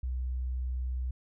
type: tone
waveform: sine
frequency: 63 Hz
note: B1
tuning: 35 cents sharp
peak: -30 dBFS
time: 0.03-1.11 s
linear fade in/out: 5 ms
effects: none